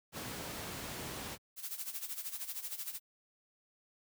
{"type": "noise", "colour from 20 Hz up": "pink", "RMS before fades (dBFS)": -42, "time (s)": [0.12, 1.38], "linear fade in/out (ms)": 50}
{"type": "noise with tremolo", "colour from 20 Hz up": "blue", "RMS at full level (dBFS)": -39, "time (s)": [1.56, 3], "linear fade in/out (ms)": 50, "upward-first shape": "sine", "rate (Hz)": 13, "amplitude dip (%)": 75}
{"effects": ["high-pass 80 Hz 12 dB/octave"]}